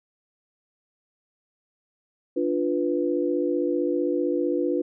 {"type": "chord", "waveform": "sine", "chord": "B diminished", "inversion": "first", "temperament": "equal", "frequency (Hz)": [293.7, 349.2, 493.9], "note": ["D4", "F4", "B4"], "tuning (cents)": [0, 0, 0], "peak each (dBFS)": [-26, -25, -27], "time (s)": [2.36, 4.82], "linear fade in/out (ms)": 10, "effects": []}